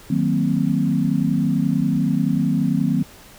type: chord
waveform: sine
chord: C half-diminished seventh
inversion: first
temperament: equal with one note detuned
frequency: 155.56 / 185 / 230.3 / 261.6 Hz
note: Eb3 / Gb3 / Bb3 / C4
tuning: 0 / 0 / -21 / 0 cents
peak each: -22 dBFS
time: 0.1-3.03 s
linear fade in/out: 5 ms
effects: pink hiss -45 dBFS RMS until 3.38 s